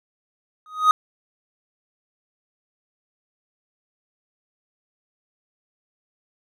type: tone with exponential growth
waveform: triangle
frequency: 1250 Hz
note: D#6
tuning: 8 cents sharp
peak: -6 dBFS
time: 0.66-0.91 s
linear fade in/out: 1 ms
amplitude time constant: 54 ms
effects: none